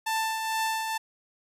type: tone with tremolo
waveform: sawtooth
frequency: 886 Hz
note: A5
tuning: 12 cents sharp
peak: -21 dBFS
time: 0.06-0.98 s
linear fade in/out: 10 ms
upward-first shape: triangle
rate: 2.2 Hz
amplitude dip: 45%
effects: resampled to 32000 Hz